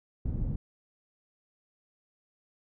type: low-pass noise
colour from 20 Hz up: pink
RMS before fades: -31 dBFS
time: 0.25-0.56 s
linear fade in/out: 5 ms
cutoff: 150 Hz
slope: 12 dB/octave
effects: none